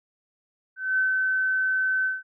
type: tone with ADSR envelope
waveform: sine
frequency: 1527 Hz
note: G6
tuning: 46 cents flat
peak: -19 dBFS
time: 0.76-2.23 s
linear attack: 220 ms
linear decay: 130 ms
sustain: -2 dB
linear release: 180 ms
effects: none